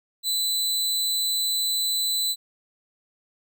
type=tone with amplitude modulation; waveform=sawtooth; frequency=4000 Hz; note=B7; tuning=21 cents sharp; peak=-18 dBFS; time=0.23-2.36 s; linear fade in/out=50 ms; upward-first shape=sine; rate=173 Hz; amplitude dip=30%; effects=none